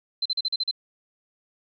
sine tone bursts, 4087 Hz, C8, 41 cents flat, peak -22 dBFS, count 7, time 0.22-0.712 s, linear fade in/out 5 ms, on 36 ms, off 40 ms, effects none

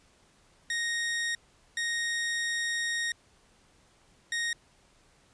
sawtooth tone bursts at uneven times, 1864.7 Hz, A#6, in tune, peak -25 dBFS, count 3, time 0.7-1.35 / 1.77-3.12 / 4.32-4.53 s, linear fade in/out 2 ms, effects pink hiss -63 dBFS RMS until 5.33 s + resampled to 22050 Hz

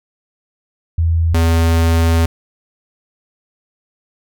sine / square tone pair in turn, 82.7 / 82.7 Hz, E2 / E2, +6 / +6 cents, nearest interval unison, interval 0 cents, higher neither, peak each -11 dBFS, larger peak neither, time 0.98-1.34 / 1.34-2.26 s, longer second, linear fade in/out 5 ms, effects none

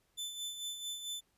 sawtooth tone with tremolo, 3520 Hz, A7, in tune, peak -34 dBFS, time 0.17-1.21 s, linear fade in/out 20 ms, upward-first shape sine, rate 4.5 Hz, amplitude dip 55%, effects pink hiss -75 dBFS RMS until 1.37 s + resampled to 32000 Hz

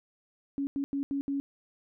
sine tone bursts at uneven times, 278.7 Hz, C#4, 9 cents sharp, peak -28 dBFS, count 5, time 0.58-0.67 / 0.76-0.84 / 0.93-1.03 / 1.11-1.21 / 1.28-1.4 s, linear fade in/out 0 ms, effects none

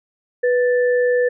sine tone pair together, 492.5 / 1760 Hz, B4 / A6, -5 / 0 cents, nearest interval octave + minor seventh, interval 2205 cents, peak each -14 / -24 dBFS, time 0.43-1.29 s, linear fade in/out 10 ms, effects none

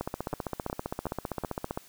two click trains, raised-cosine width 1 ms, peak -18 / -17 dBFS, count 4 / 28, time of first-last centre 0.33-1.437 / 0.01-1.775 s, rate 2.71 / 15.3 Hz, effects white hiss -55 dBFS RMS until 1.88 s

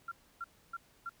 sine tone bursts, 1375 Hz, F6, 27 cents flat, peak -37 dBFS, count 4, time 0.08-1.094 s, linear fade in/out 5 ms, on 36 ms, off 290 ms, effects pink hiss -66 dBFS RMS until 1.2 s

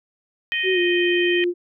harmonic tone, 622.3 Hz, D#5, in tune, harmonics 3 / 4 / 5, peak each -24 / -25 / -26 dBFS, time 0.52-1.44 s, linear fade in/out 0 ms
sine tone with pitch glide, 375 to 351.9 Hz, F#4 to F4, +23 to +13 cents, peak -18 dBFS, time 0.63-1.54 s, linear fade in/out 50 ms, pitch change -110 cents, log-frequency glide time 0.73-0.79 s
effects none

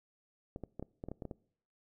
clicks, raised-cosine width 2 ms, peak -28 dBFS, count 10, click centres 0.561 / 0.637 / 0.796 / 0.826 / 1.039 / 1.086 / 1.116 / 1.222 / 1.253 / 1.312 s, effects noise-tail reverb RT60 0.6 s tail -23 dB re dry

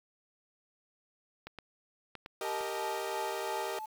clicks, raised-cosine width 0.3 ms, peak -27 dBFS, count 5, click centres 1.47 / 1.587 / 2.153 / 2.261 / 2.609 s
sawtooth chord, Eb major, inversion first, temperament equal with one note detuned, 392 / 464.3 / 622.3 Hz, G4 / Bb4 / Eb5, 0 / -7 / 0 cents, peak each -35 / -36 / -36 dBFS, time 2.41-3.79 s, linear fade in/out 2 ms
sine tone with tremolo, 868 Hz, A5, 24 cents flat, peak -35 dBFS, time 2.44-3.86 s, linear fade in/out 10 ms, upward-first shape sine, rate 2.9 Hz, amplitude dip 65%
effects 9-bit

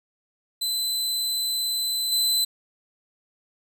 sawtooth tone with level steps, 4031 Hz, B7, 35 cents sharp, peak -21 / -17 dBFS, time 0.61-2.45 s, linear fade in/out 10 ms, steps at 2.12 s, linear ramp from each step 2 ms, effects none

